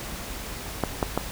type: clicks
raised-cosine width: 1 ms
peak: -8 dBFS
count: 3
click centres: 0.837 / 1.028 / 1.176 s
effects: added 50 Hz sine -41 dBFS peak until 1.31 s + pink hiss -36 dBFS RMS until 1.31 s